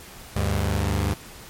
sawtooth tone pair together, 75.29 / 100.5 Hz, D2 / G2, +44 / +44 cents, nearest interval perfect fourth, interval 500 cents, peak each -20 dBFS, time 0.36-1.14 s, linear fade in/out 5 ms, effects pink hiss -43 dBFS RMS until 1.49 s + MP3 64 kbps

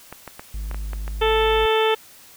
clicks, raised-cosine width 0.5 ms, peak -19 dBFS, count 7, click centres 0.126 / 0.277 / 0.395 / 0.713 / 0.745 / 0.933 / 1.079 s
triangle tone, 51.91 Hz, G#1, in tune, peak -24 dBFS, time 0.54-1.66 s, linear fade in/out 5 ms
harmonic tone, 440 Hz, A4, in tune, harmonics 1 / 2 / 3 / 4 / 5 / 6 / 7 / 8, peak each -18 / -23 / -27 / -30 / -32 / -29 / -29 / -30 dBFS, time 1.21-1.95 s, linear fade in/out 10 ms
effects white hiss -47 dBFS RMS until 2.36 s

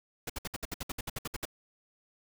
pink noise bursts, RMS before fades -36 dBFS, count 14, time 0.27-1.454 s, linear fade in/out 5 ms, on 27 ms, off 62 ms, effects none

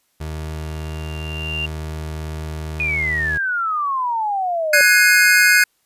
30% pulse tone, 77.9 Hz, D#2, 3 cents sharp, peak -23 dBFS, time 0.2-3.38 s, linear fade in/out 10 ms
sine tone with exponential growth, 2784 Hz, F7, 6 cents flat, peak -20 dBFS, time 0.41-1.66 s, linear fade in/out 5 ms, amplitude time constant 270 ms
sine exponential sweep, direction down, 2489 to 567 Hz, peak -18 dBFS, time 2.8-4.81 s, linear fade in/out 0 ms
square chord, Ab dominant seventh, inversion third, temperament equal with one note detuned, 1480 / 1661.2 / 2128 / 2489 Hz, Gb6 / Ab6 / C7 / Eb7, 0 / 0 / +29 / 0 cents, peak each -15 / -16 / -18 / -20 dBFS, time 4.73-5.64 s, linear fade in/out 5 ms
effects white hiss -65 dBFS RMS until 5.85 s + resampled to 32000 Hz

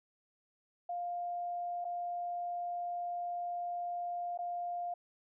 sine tone with dropouts, 702 Hz, F5, 9 cents sharp, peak -35 dBFS, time 0.89-4.94 s, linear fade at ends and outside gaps 5 ms, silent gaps 1.845-1.85 / 4.376-4.388 s, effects none

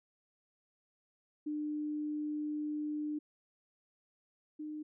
sine tone pair in turn, 300 / 304.2 Hz, D4 / D#4, +37 / -39 cents, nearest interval unison, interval 24 cents, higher second, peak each -34 / -39 dBFS, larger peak first, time 1.46-3.19 / 4.59-4.83 s, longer first, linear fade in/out 10 ms, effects none

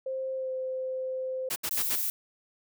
sine tone with pitch glide, 526 to 518.8 Hz, C5 to C5, +9 to -15 cents, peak -30 dBFS, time 0.06-1.49 s, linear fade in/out 5 ms, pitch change -24 cents, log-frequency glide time 0.35-0.51 s
white noise bursts, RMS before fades -31 dBFS, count 4, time 1.5-1.96 s, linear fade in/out 10 ms, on 61 ms, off 72 ms
violet noise, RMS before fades -30 dBFS, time 1.71-2.1 s, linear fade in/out 0 ms
effects none

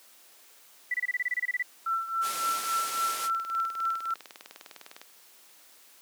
sine tone bursts, 1975.5 Hz, B6, in tune, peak -25 dBFS, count 13, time 0.91-1.626 s, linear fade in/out 5 ms, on 32 ms, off 25 ms
sine tone with tremolo, 1343 Hz, E6, 32 cents sharp, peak -24 dBFS, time 1.86-4.14 s, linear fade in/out 5 ms, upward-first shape triangle, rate 3.6 Hz, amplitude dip 80%
white low-pass noise, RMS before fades -36 dBFS, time 2.21-3.3 s, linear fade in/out 50 ms, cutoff 12000 Hz, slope 24 dB/octave
click train, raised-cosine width 0.2 ms, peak -26 dBFS, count 51, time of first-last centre 2.49-5.015 s, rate 19.8 Hz
effects white hiss -56 dBFS RMS until 6.01 s + high-pass 300 Hz 12 dB/octave

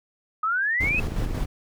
sine exponential sweep, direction up, 1244.5 to 2637 Hz, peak -21 dBFS, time 0.43-1 s, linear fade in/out 5 ms
brown noise with tremolo, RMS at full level -26 dBFS, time 0.8-1.46 s, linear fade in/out 10 ms, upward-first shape square, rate 5.5 Hz, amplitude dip 40%
clicks, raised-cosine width 3 ms, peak -20 dBFS, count 12, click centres 0.842 / 0.909 / 0.946 / 1.042 / 1.084 / 1.12 / 1.185 / 1.223 / 1.262 / 1.31 / 1.346 / 1.377 s
effects none

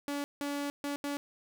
sawtooth tone bursts at uneven times, 285.8 Hz, D4, 47 cents flat, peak -29 dBFS, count 4, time 0.08-0.24 / 0.41-0.7 / 0.84-0.96 / 1.04-1.17 s, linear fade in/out 0 ms, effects none

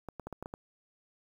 clicks, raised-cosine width 1 ms, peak -26 dBFS, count 7, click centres 0.087 / 0.197 / 0.27 / 0.327 / 0.426 / 0.459 / 0.539 s, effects 9-bit

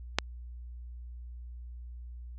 click, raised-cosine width 0.2 ms, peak -6 dBFS, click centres 0.186 s, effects added 60 Hz sine -41 dBFS peak until 2.38 s + low-pass 7000 Hz 12 dB/octave

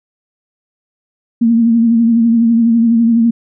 sine tone with vibrato, 230.7 Hz, A#3, 18 cents flat, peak -7 dBFS, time 1.41-3.31 s, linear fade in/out 10 ms, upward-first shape triangle, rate 12 Hz, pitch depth 52 cents each way, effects none

